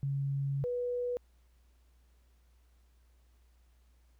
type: tone pair in turn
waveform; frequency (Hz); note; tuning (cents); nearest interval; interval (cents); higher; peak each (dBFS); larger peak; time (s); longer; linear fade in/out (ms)
sine; 138.59 / 489.8; C#3 / B4; 0 / -14; octave + minor seventh; 2186; second; -30 / -31; first; 0.03-0.64 / 0.64-1.17; first; 0
effects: added 60 Hz sine -62 dBFS peak until 4.19 s + pink hiss -75 dBFS RMS until 4.19 s